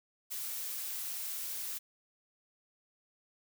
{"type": "noise", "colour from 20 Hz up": "blue", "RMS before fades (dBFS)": -39, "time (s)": [0.3, 1.79], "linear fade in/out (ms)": 20, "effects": []}